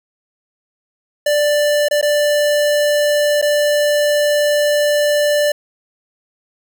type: tone with dropouts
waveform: square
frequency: 589 Hz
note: D5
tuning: 5 cents sharp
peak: -13 dBFS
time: 1.26-5.52 s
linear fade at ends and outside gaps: 5 ms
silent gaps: 1.885-1.91 / 2.014-2.026 / 3.416-3.424 s
effects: none